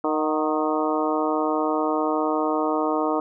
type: harmonic tone with a mistuned harmonic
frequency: 155.1 Hz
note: D#3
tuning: 5 cents flat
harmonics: 2 / 3 / 4 / 5 / 6 / 7 / 8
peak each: -25 / -27 / -28 / -29 / -30 / -30 / -31 dBFS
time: 0.04-3.2 s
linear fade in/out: 2 ms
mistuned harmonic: 5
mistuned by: -48 cents
effects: none

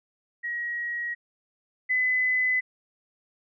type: tone pair in turn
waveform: sine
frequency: 1900 / 2013 Hz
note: A#6 / B6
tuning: +33 / +33 cents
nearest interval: minor second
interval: 100 cents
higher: second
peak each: -28 / -21 dBFS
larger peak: second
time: 0.43-1.15 / 1.89-2.61 s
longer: neither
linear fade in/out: 20 ms
effects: none

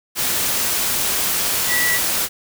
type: tone in noise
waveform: sine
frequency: 1953 Hz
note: B6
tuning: 20 cents flat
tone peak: -18 dBFS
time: 1.67-2 s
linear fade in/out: 50 ms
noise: white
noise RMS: -20 dBFS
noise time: 0.15-2.29 s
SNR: -1 dB
effects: none

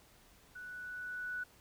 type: tone with level ramp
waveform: sine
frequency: 1480 Hz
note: F#6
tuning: in tune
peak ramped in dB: -45 to -36 dBFS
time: 0.55-1.44 s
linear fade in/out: 10 ms
effects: pink hiss -63 dBFS RMS until 1.6 s

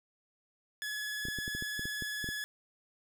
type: tone with vibrato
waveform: sawtooth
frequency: 1700 Hz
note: G#6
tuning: 40 cents sharp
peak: -32 dBFS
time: 0.82-2.44 s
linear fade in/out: 0 ms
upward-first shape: square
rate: 20 Hz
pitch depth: 17 cents each way
type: clicks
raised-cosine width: 3 ms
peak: -28 dBFS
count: 11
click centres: 1.253 / 1.285 / 1.387 / 1.479 / 1.55 / 1.624 / 1.794 / 1.855 / 2.023 / 2.243 / 2.289 s
effects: none

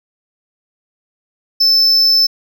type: tone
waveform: triangle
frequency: 5274 Hz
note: E8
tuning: in tune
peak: -7 dBFS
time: 1.6-2.27 s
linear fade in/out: 10 ms
effects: none

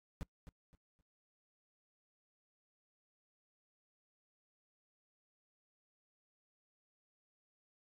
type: noise with echo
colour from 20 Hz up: brown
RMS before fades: -40 dBFS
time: 0.21-0.23 s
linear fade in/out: 0 ms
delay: 260 ms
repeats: 3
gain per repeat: -11 dB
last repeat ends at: 1.01 s
effects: noise-tail reverb RT60 0.1 s tail -25 dB re dry + AAC 48 kbps

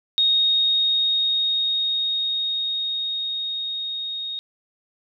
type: tone with level ramp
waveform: sine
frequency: 3729 Hz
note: A#7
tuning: in tune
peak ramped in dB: -15 to -27 dBFS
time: 0.18-4.39 s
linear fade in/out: 0 ms
effects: none

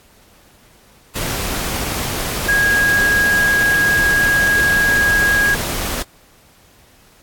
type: tone in noise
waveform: sine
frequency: 1643 Hz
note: G#6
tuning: 19 cents flat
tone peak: -12 dBFS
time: 2.48-5.55 s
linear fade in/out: 10 ms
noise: pink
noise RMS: -22 dBFS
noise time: 1.15-6.03 s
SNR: +7 dB
effects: pink hiss -50 dBFS RMS until 7.22 s + AAC 64 kbps

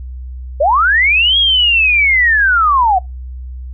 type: linear two-way sweep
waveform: sine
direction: up then down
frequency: 523.3 to 3322 to 708 Hz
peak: -8 dBFS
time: 0.6-2.99 s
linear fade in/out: 10 ms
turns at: 1.38 s
effects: noise-tail reverb RT60 0.2 s tail -25 dB re dry + added 63 Hz sine -24 dBFS peak until 3.73 s

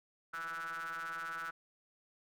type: ring-modulated tone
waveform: square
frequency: 81.9 Hz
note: E2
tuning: 11 cents flat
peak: -37 dBFS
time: 0.33-1.51 s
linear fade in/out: 10 ms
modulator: 1400 Hz
effects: none

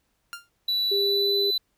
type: tone with exponential decay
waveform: sawtooth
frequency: 1396.9 Hz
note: F6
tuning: in tune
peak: -27 dBFS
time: 0.33-0.49 s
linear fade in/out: 0 ms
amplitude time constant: 34 ms
type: tone with pitch glide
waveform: triangle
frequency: 3951 to 3997 Hz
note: B7 to B7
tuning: 0 to +20 cents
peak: -21 dBFS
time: 0.68-1.58 s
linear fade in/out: 5 ms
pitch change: +20 cents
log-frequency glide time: 0.92-1.36 s
type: tone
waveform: sine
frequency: 400 Hz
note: G4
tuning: 35 cents sharp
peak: -24 dBFS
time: 0.91-1.51 s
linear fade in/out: 10 ms
effects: pink hiss -72 dBFS RMS until 1.77 s

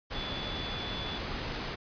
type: tone in noise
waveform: sine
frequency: 3452 Hz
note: A7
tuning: 34 cents flat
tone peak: -39 dBFS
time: 0.14-1.19 s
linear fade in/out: 20 ms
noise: pink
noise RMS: -36 dBFS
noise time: 0.1-1.76 s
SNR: -6 dB
effects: resampled to 11025 Hz

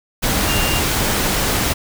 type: tone in noise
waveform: sine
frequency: 2794 Hz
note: F7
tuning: in tune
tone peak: -23 dBFS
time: 0.47-0.81 s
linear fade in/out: 20 ms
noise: pink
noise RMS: -18 dBFS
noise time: 0.22-1.74 s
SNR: -8 dB
effects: none

